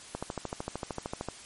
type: click train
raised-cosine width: 1 ms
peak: -19 dBFS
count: 16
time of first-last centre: 0.15-1.286 s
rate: 13.2 Hz
effects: white hiss -48 dBFS RMS until 1.45 s + MP3 48 kbps